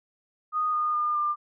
sine tone with pitch steps, 1238 / 1223.8 / 1209.7 / 1195.8 Hz, D#6 / D#6 / D#6 / D6, -9 / -29 / -49 / +31 cents, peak -23 dBFS, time 0.52-1.36 s, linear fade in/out 50 ms, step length 210 ms, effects none

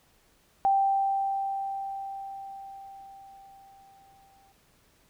sine tone with exponential decay, 784 Hz, G5, in tune, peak -19 dBFS, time 0.65-4.52 s, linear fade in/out 0 ms, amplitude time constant 840 ms, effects pink hiss -64 dBFS RMS until 5.09 s

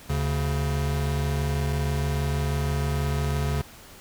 square tone pair together, 74.47 / 140.7 Hz, D2 / C#3, +25 / +26 cents, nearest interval major seventh, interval 1101 cents, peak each -27 dBFS, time 0.09-3.62 s, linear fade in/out 10 ms, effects pink hiss -47 dBFS RMS until 4 s

